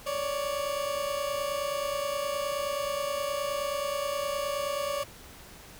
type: tone pair together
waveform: 30% pulse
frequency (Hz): 557.8 / 587.3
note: C#5 / D5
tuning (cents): +11 / 0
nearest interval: minor second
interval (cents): 89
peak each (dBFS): -29 / -30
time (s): 0.06-5.04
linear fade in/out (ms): 10
effects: pink hiss -49 dBFS RMS until 5.79 s